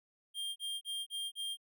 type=tone bursts; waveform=square; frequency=3200 Hz; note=G7; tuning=35 cents sharp; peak=-37 dBFS; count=5; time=0.34-1.572 s; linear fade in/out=50 ms; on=220 ms; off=33 ms; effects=none